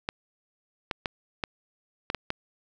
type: clicks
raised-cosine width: 0.3 ms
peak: -12 dBFS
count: 7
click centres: 0.089 / 0.912 / 1.058 / 1.438 / 2.101 / 2.147 / 2.304 s
effects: none